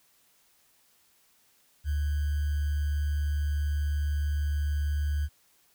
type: tone with sample-and-hold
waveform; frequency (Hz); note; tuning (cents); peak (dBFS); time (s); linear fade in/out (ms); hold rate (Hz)
sine; 73.42; D2; 0; -25; 1.84-5.29; 50; 1575
effects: white hiss -65 dBFS RMS until 5.74 s